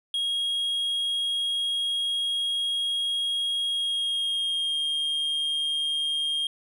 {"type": "tone with pitch glide", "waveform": "triangle", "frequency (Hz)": [3278, 3225], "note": ["G#7", "G7"], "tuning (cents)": [-23, 48], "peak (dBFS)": -23, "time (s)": [0.14, 6.47], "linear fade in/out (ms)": 2, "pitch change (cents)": -29, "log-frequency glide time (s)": [3.68, 4.74], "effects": []}